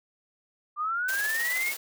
sine linear sweep, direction up, 1177 to 2216 Hz, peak -26 dBFS, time 0.76-1.74 s, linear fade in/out 50 ms
white noise with tremolo, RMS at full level -33 dBFS, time 1.08-1.77 s, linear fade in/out 10 ms, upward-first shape square, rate 19 Hz, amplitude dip 35%
effects high-pass 400 Hz 12 dB/octave

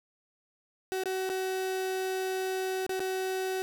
35% pulse tone with dropouts, 376.8 Hz, F#4, 32 cents sharp, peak -28 dBFS, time 0.92-3.62 s, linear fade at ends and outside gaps 0 ms, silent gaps 1.036-1.057 / 1.292-1.299 / 2.865-2.893 / 2.995-3.003 s, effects none

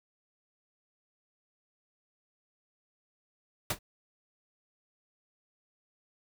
pink noise with exponential decay, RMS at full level -23 dBFS, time 3.7-3.79 s, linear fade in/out 5 ms, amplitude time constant 19 ms, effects none

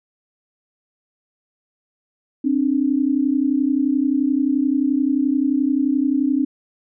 sine tone pair together, 265.1 / 296.6 Hz, C4 / D4, +23 / +17 cents, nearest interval major second, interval 194 cents, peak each -18 / -19 dBFS, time 2.44-6.45 s, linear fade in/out 10 ms, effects none

